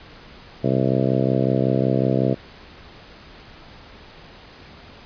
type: harmonic tone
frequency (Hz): 65.41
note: C2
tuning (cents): 0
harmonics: 2 / 3 / 4 / 5 / 6 / 7 / 8 / 9 / 10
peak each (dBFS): -22 / -24 / -25 / -26 / -27 / -27 / -28 / -29 / -29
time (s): 0.63-2.35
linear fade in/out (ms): 20
effects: pink hiss -44 dBFS RMS until 5.05 s + resampled to 11025 Hz